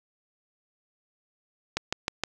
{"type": "click train", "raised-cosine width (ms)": 0.2, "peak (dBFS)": -9, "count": 4, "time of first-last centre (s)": [1.77, 2.237], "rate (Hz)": 6.43, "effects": []}